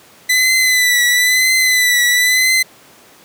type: tone with vibrato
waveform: sawtooth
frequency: 2000 Hz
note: B6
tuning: 21 cents sharp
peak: -7 dBFS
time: 0.29-2.63 s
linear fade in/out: 10 ms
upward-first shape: triangle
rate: 1 Hz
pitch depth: 53 cents each way
effects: pink hiss -44 dBFS RMS until 3.24 s + high-pass 200 Hz 12 dB/octave